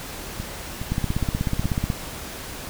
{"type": "two click trains", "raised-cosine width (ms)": 5, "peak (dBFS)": [-17, -10], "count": [4, 17], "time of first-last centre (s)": [[0.4, 1.645], [0.92, 1.902]], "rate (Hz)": [2.41, 16.3], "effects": ["pink hiss -35 dBFS RMS until 2.69 s"]}